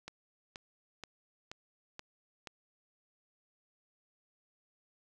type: click train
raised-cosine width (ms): 0.2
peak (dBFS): -26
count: 6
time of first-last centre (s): 0.08-2.472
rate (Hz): 2.09
effects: none